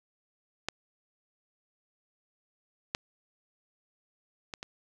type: clicks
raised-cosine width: 0.2 ms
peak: -13 / -12 / -20 / -22 dBFS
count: 4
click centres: 0.686 / 2.949 / 4.538 / 4.629 s
effects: none